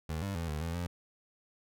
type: tone with pitch steps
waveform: 25% pulse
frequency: 79.3 / 98.8 / 83.3 / 75.3 / 83.2 / 87.5 Hz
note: D#2 / G2 / E2 / D2 / E2 / F2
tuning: +33 / +14 / +19 / +44 / +17 / +4 cents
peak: -30 dBFS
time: 0.09-0.87 s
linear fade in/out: 5 ms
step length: 130 ms
effects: none